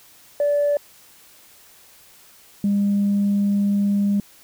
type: tone pair in turn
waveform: sine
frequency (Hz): 580 / 201.8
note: D5 / G#3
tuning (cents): -22 / -49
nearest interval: octave + tritone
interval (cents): 1827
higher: first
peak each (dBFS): -15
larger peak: neither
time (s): 0.4-0.77 / 2.64-4.2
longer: second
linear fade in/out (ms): 2
effects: tanh soft clip ceiling -13 dBFS + white hiss -50 dBFS RMS until 4.43 s